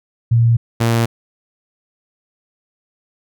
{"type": "tone pair in turn", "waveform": ["sine", "sawtooth"], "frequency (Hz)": [116.54, 115.8], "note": ["A#2", "A#2"], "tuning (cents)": [0, -11], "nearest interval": "unison", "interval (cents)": 11, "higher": "first", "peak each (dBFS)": -9, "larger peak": "neither", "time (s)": [[0.31, 0.57], [0.8, 1.06]], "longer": "neither", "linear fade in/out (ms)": 10, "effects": []}